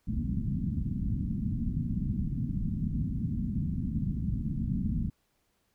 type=low-pass noise; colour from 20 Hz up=white; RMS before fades=-31 dBFS; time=0.07-5.1 s; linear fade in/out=10 ms; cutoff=240 Hz; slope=48 dB/octave; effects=pink hiss -74 dBFS RMS until 5.74 s